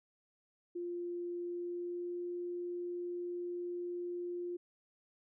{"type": "tone with pitch glide", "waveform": "sine", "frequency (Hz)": [349.2, 351.6], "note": ["F4", "F4"], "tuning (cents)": [0, 12], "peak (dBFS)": -37, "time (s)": [0.75, 4.57], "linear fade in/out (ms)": 10, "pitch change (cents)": 12, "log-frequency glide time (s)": [1.38, 2.25], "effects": []}